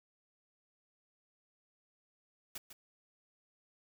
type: noise with echo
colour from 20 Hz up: white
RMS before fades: -43 dBFS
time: 2.55-2.58 s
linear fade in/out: 5 ms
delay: 150 ms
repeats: 1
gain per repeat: -9 dB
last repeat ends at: 2.73 s
effects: none